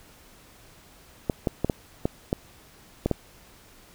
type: clicks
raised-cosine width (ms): 2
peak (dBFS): -9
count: 8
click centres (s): 1.298 / 1.472 / 1.646 / 1.698 / 2.055 / 2.329 / 3.06 / 3.113
effects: pink hiss -53 dBFS RMS until 3.94 s